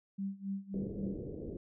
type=tone with tremolo; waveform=sine; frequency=196 Hz; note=G3; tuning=in tune; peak=-33 dBFS; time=0.18-1.16 s; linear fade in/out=10 ms; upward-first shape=sine; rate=3.7 Hz; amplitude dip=90%
type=low-pass noise; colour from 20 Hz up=white; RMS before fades=-42 dBFS; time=0.74-1.57 s; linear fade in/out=2 ms; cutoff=490 Hz; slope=48 dB/octave
effects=none